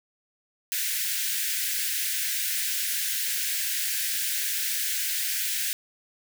white high-pass noise, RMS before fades -28 dBFS, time 0.72-5.73 s, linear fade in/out 0 ms, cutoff 1500 Hz, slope 96 dB/octave, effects none

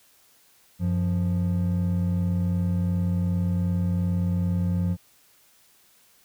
triangle tone pair together, 93.13 / 175.8 Hz, F#2 / F3, +12 / +12 cents, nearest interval major seventh, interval 1100 cents, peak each -22 dBFS, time 0.79-4.97 s, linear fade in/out 50 ms, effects tanh soft clip ceiling -12 dBFS + white hiss -59 dBFS RMS until 6.24 s

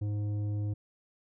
sine tone with tanh clipping, 103.83 Hz, G#2, in tune, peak -31 dBFS, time 0.01-0.74 s, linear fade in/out 10 ms, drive 9 dB, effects none

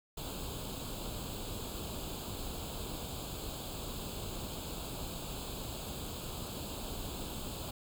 pink noise with comb filter, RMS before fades -41 dBFS, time 0.17-7.71 s, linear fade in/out 5 ms, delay 0.26 ms, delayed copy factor +0.85, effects none

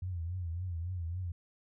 sine tone with vibrato, 87.31 Hz, F2, in tune, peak -34 dBFS, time 0.02-1.32 s, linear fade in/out 5 ms, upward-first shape triangle, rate 3.6 Hz, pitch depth 130 cents each way, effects none

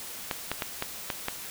clicks, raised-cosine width 0.3 ms, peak -12 dBFS, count 6, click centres 0.312 / 0.516 / 0.622 / 0.824 / 1.102 / 1.284 s, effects white hiss -40 dBFS RMS until 1.5 s

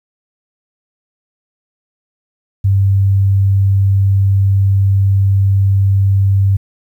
sine tone, 98 Hz, G2, in tune, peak -8 dBFS, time 2.64-6.57 s, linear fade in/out 10 ms, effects 8-bit

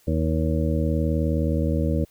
harmonic tone, 79.3 Hz, D#2, 33 cents sharp, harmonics 1 / 2 / 3 / 4 / 6 / 7, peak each -23 / -26 / -28 / -29 / -31 / -31 dBFS, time 0.07-2.05 s, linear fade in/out 10 ms, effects white hiss -59 dBFS RMS until 2.1 s

